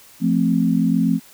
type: chord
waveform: sine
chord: F major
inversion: none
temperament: equal with one note detuned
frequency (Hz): 173.01 / 220 / 261.6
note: F3 / A3 / C4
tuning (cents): -16 / 0 / 0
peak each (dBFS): -19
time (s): 0.2-1.2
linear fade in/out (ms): 50
effects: white hiss -47 dBFS RMS until 1.33 s